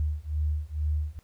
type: beating tone pair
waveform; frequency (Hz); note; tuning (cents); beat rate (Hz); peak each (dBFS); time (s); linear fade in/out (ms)
sine; 74.6 / 76.8; D2 / D#2; +28 / -22; 2.2; -29; 0-1.19; 0
effects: pink hiss -65 dBFS RMS until 1.23 s